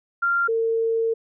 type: tone pair in turn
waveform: sine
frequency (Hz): 1388 / 453.7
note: F6 / A#4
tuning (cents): -11 / -47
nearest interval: octave + perfect fifth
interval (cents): 1936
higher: first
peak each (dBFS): -18 / -19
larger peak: first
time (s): 0.22-0.48 / 0.48-1.14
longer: second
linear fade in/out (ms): 10
effects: none